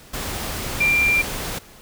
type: tone in noise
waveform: sine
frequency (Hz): 2375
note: D7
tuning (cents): +19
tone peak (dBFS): -15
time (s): 0.8-1.22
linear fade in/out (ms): 10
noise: pink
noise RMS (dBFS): -28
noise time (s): 0.13-1.59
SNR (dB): +10
effects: pink hiss -46 dBFS RMS until 1.81 s